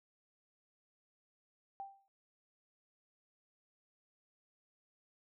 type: tone with exponential decay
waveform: sine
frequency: 786 Hz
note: G5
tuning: 4 cents sharp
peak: -39 dBFS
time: 1.8-2.08 s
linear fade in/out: 0 ms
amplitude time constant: 60 ms
effects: none